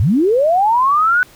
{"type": "linear sweep", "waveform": "sine", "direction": "up", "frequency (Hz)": [78.6, 1505], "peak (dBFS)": -10, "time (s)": [0, 1.23], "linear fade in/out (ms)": 0, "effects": ["pink hiss -45 dBFS RMS until 1.35 s"]}